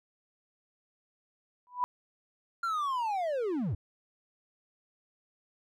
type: tone with exponential growth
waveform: sine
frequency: 987.8 Hz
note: B5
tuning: in tune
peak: -22 dBFS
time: 1.67-1.84 s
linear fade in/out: 0 ms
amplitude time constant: 35 ms
type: linear sweep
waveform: triangle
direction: down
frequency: 1400 to 77.78 Hz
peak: -27 dBFS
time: 2.63-3.75 s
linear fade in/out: 5 ms
effects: none